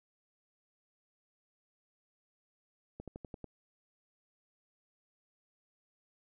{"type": "slowing click train", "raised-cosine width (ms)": 2, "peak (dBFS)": -30, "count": 6, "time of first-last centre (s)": [3, 3.443], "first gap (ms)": 77, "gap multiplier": 1.07, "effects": []}